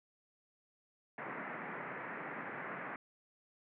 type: band-pass noise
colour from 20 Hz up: white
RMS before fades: -44 dBFS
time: 1.18-2.96 s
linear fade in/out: 2 ms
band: 130 to 2100 Hz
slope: 48 dB/octave
effects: none